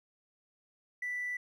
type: tone with hard clipping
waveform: sine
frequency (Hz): 1975.5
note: B6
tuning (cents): 0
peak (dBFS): -34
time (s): 1.02-1.37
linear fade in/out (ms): 5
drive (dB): 1
effects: none